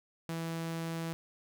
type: tone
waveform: sawtooth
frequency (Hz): 164.81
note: E3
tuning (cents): 0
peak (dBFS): -31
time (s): 0.29-1.13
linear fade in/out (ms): 0
effects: none